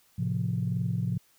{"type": "chord", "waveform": "sine", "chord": "F major", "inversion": "first", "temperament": "equal with one note detuned", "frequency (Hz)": [110, 132.18, 174.61], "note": ["A2", "C3", "F3"], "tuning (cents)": [0, 18, 0], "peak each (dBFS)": -30, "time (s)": [0.18, 1.18], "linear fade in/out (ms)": 10, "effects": ["tanh soft clip ceiling -18 dBFS", "white hiss -64 dBFS RMS until 1.38 s"]}